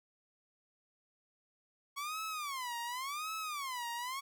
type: tone with vibrato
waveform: sawtooth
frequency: 1104 Hz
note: C#6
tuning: 7 cents flat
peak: -34 dBFS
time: 1.96-4.21 s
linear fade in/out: 20 ms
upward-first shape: sine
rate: 0.9 Hz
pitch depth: 280 cents each way
effects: none